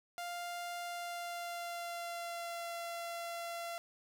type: tone with pitch glide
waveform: sawtooth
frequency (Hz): 698.5 to 682.5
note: F5 to F5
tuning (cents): 0 to -40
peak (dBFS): -36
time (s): 0.18-3.78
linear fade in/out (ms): 0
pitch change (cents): -40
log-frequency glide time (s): 0.79-2.73
effects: none